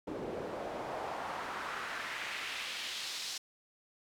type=noise with band-pass filter sweep; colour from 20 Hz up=pink; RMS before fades=-40 dBFS; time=0.07-3.38 s; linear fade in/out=5 ms; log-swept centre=360 to 5000 Hz; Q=1.6; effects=none